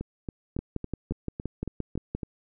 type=two click trains; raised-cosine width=3 ms; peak=-20 / -17 dBFS; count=9 / 10; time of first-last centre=0.01-2.232 / 0.59-2.15 s; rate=3.6 / 5.77 Hz; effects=none